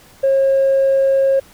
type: tone with tanh clipping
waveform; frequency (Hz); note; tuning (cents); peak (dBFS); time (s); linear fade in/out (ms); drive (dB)
triangle; 541; C#5; -42; -11; 0.23-1.4; 10; 5
effects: pink hiss -46 dBFS RMS until 1.53 s